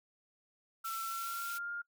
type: high-pass noise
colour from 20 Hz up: white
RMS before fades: -45 dBFS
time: 0.84-1.59 s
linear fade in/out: 20 ms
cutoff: 2100 Hz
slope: 48 dB/octave
type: tone with pitch glide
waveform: sine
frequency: 1342 to 1408.7 Hz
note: E6 to F6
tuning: +31 to +15 cents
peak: -37 dBFS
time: 0.84-1.82 s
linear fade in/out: 10 ms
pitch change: +84 cents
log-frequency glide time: 1.05-1.71 s
effects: noise-tail reverb RT60 0.1 s tail -24 dB re dry